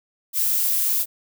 violet noise, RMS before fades -21 dBFS, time 0.33-1.06 s, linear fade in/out 50 ms, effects none

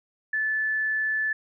sine tone, 1742 Hz, A6, 18 cents flat, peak -23 dBFS, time 0.33-1.33 s, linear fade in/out 5 ms, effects none

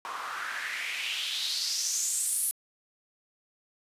white noise with band-pass filter sweep, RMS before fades -32 dBFS, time 0.05-2.51 s, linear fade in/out 0 ms, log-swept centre 1000 to 11000 Hz, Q 4, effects resampled to 32000 Hz

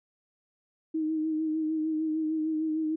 sine tone with vibrato, 314.1 Hz, D#4, 16 cents sharp, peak -26 dBFS, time 0.94-2.96 s, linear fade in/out 10 ms, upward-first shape sine, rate 6.6 Hz, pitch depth 31 cents each way, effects none

